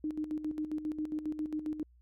sine tone with tremolo, 306.6 Hz, D#4, 25 cents flat, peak -31 dBFS, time 0.04-1.83 s, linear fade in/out 2 ms, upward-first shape square, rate 7.4 Hz, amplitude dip 65%, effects added 60 Hz sine -59 dBFS peak until 2.01 s + AAC 64 kbps

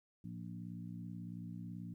harmonic tone with a mistuned harmonic, 58.27 Hz, A#1, in tune, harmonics 2 / 3 / 4 / 5, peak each -49 / -46 / -51 / -55 dBFS, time 0.24-1.94 s, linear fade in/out 5 ms, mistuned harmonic 2, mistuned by -69 cents, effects 13-bit

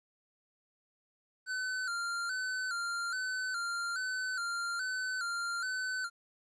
square tone with vibrato, 1451 Hz, F#6, 34 cents flat, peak -34 dBFS, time 1.46-6.1 s, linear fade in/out 50 ms, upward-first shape square, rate 1.2 Hz, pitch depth 73 cents each way, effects resampled to 22050 Hz + 12-bit

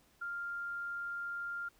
sine tone, 1397 Hz, F6, in tune, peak -37 dBFS, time 0.21-1.69 s, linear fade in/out 10 ms, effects pink hiss -68 dBFS RMS until 1.79 s

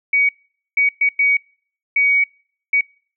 sine tone bursts at uneven times, 2251 Hz, C#7, 26 cents sharp, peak -12 dBFS, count 6, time 0.13-0.29 / 0.77-0.89 / 1.01-1.09 / 1.19-1.37 / 1.96-2.24 / 2.73-2.81 s, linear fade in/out 5 ms, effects noise-tail reverb RT60 0.5 s tail -26 dB re dry

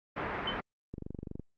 white low-pass noise, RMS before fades -36 dBFS, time 0.16-0.61 s, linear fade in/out 10 ms, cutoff 1900 Hz, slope 24 dB/octave
sine tone with exponential decay, 3061 Hz, G7, 42 cents flat, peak -28 dBFS, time 0.47-0.61 s, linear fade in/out 5 ms, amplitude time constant 29 ms
click train, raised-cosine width 3 ms, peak -27 dBFS, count 12, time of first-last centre 0.94-1.396 s, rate 24.1 Hz
effects Opus 32 kbps

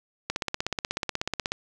click train, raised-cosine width 0.2 ms, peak -10 dBFS, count 21, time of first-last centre 0.3-1.52 s, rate 16.4 Hz, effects none

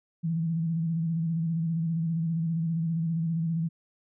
sine tone with vibrato, 164.4 Hz, E3, 4 cents flat, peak -25 dBFS, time 0.23-3.69 s, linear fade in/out 20 ms, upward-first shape square, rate 15 Hz, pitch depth 42 cents each way, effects none

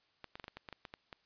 clicks, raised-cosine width 0.3 ms, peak -29 dBFS, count 11, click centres 0.243 / 0.355 / 0.398 / 0.442 / 0.481 / 0.57 / 0.688 / 0.727 / 0.852 / 0.939 / 1.128 s, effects white hiss -73 dBFS RMS until 1.25 s + resampled to 11025 Hz

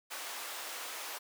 pink high-pass noise, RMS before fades -42 dBFS, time 0.1-1.19 s, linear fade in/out 20 ms, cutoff 680 Hz, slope 12 dB/octave, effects high-pass 300 Hz 12 dB/octave

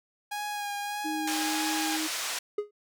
sawtooth tone with vibrato, 823 Hz, G#5, 16 cents flat, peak -28 dBFS, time 0.31-1.97 s, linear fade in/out 10 ms, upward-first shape sine, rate 1.7 Hz, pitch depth 20 cents each way
sine tone with pitch glide, 311.1 to 314.2 Hz, D#4 to D#4, 0 to +17 cents, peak -31 dBFS, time 1.04-2.08 s, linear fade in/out 20 ms, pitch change +17 cents, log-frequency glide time 1.5-1.82 s
white band-pass noise, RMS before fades -33 dBFS, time 1.27-2.39 s, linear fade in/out 5 ms, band 660 to 7000 Hz, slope 12 dB/octave
triangle tone with exponential decay, 415.3 Hz, G#4, in tune, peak -21 dBFS, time 2.58-2.71 s, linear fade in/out 5 ms, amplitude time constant 27 ms
effects none

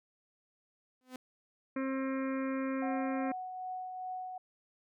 sawtooth tone with exponential growth, 255.1 Hz, C4, 44 cents flat, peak -35 dBFS, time 1.01-1.16 s, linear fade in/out 1 ms, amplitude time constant 31 ms
harmonic tone, 266.5 Hz, C4, 32 cents sharp, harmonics 1 / 2 / 4 / 5 / 6 / 7 / 8 / 9, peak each -33 / -39 / -45 / -47 / -49 / -50 / -51 / -52 dBFS, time 1.76-3.32 s, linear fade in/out 5 ms
sine tone with tremolo, 740 Hz, F#5, in tune, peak -36 dBFS, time 2.82-4.38 s, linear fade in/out 5 ms, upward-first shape triangle, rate 2.5 Hz, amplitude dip 40%
effects none

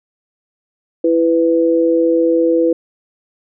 sine tone pair together, 332.1 / 497.6 Hz, E4 / B4, +13 / +13 cents, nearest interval perfect fifth, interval 700 cents, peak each -13 dBFS, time 1.04-2.73 s, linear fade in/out 5 ms, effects none

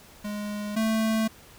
square tone pair in turn, 207.7 / 221 Hz, G#3 / A3, 0 / +8 cents, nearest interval minor second, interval 108 cents, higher second, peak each -31 / -23 dBFS, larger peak second, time 0.24-0.76 / 0.76-1.28 s, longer neither, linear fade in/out 10 ms, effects pink hiss -51 dBFS RMS until 1.58 s

